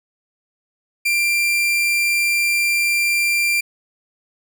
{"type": "tone", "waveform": "40% pulse", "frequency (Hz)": 2373, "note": "D7", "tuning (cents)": 17, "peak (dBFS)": -15, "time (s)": [1.05, 3.61], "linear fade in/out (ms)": 10, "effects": []}